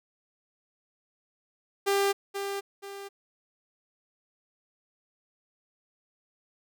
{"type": "tone with echo", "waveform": "sawtooth", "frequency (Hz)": 397.4, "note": "G4", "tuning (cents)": 24, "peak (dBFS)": -19, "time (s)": [1.86, 2.13], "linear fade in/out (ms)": 20, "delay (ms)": 480, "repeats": 2, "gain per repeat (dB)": -8, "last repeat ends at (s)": 3.09, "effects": []}